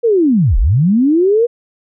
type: linear two-way sweep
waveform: sine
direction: down then up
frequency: 487.1 to 31.54 to 487.1 Hz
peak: -8 dBFS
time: 0.03-1.47 s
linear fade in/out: 20 ms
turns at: 0.58 s
effects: none